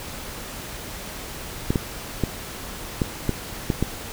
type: clicks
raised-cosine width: 3 ms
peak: -7 dBFS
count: 7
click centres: 1.705 / 1.758 / 2.237 / 3.018 / 3.293 / 3.702 / 3.826 s
effects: pink hiss -35 dBFS RMS until 4.12 s